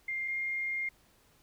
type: tone pair in turn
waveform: sine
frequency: 2109 / 2120 Hz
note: C7 / C7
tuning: +13 / +22 cents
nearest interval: unison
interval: 9 cents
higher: second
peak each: -32 / -31 dBFS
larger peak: second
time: 0.08-0.28 / 0.28-0.89 s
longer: second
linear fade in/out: 5 ms
effects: pink hiss -65 dBFS RMS until 1.42 s